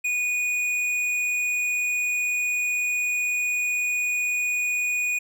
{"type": "tone with hard clipping", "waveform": "sine", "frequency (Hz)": 2466, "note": "D#7", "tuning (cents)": -16, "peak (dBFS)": -24, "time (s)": [0.04, 5.19], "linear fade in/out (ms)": 10, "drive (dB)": 9, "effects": []}